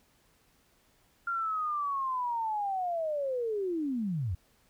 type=linear sweep; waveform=sine; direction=down; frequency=1396.9 to 77.78 Hz; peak=-29 dBFS; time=1.27-4.35 s; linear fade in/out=5 ms; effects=pink hiss -67 dBFS RMS until 4.69 s